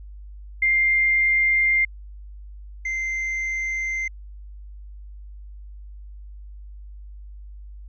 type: tone pair in turn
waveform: sine / triangle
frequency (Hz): 2103 / 2084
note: C7 / C7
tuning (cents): +8 / -7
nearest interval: unison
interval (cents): 15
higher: first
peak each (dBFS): -16 / -22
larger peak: first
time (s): 0.62-1.85 / 2.85-4.08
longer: neither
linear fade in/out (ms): 5
effects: added 50 Hz sine -37 dBFS peak until 7.88 s + resampled to 16000 Hz